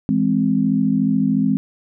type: chord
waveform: sine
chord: E augmented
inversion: none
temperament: equal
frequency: 164.81 / 207.7 / 261.6 Hz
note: E3 / G#3 / B#3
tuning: 0 / 0 / 0 cents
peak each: -22 / -18 / -18 dBFS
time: 0.09-1.57 s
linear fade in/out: 0 ms
effects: none